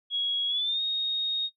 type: tone with pitch glide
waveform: sine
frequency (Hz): 3322 to 3729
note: G#7 to A#7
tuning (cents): 0 to 0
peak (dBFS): -25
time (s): 0.1-1.5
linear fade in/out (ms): 50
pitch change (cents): +200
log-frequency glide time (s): 0.48-0.81
effects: noise-tail reverb RT60 0.1 s tail -19 dB re dry